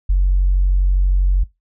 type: tone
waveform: sine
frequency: 46.25 Hz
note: F#1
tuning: in tune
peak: -10 dBFS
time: 0.09-1.44 s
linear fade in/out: 10 ms
effects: noise-tail reverb RT60 0.2 s tail -21 dB re dry + tanh soft clip ceiling -7 dBFS